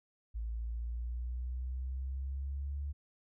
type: exponential sweep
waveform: sine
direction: up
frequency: 55.2 to 72 Hz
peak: -35 dBFS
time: 0.34-2.93 s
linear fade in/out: 20 ms
effects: none